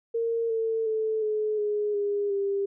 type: tone with pitch steps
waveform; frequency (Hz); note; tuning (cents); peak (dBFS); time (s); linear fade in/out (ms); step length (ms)
sine; 460 / 449 / 438.2 / 427.7 / 417.5 / 407.5 / 397.7; A#4 / A4 / A4 / A4 / G#4 / G#4 / G4; -23 / +35 / -7 / -49 / +9 / -33 / +25; -24; 0.14-2.66; 10; 360
effects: none